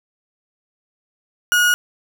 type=tone; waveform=35% pulse; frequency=1447 Hz; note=F#6; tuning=39 cents flat; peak=-11 dBFS; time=1.52-1.74 s; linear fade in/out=0 ms; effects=8-bit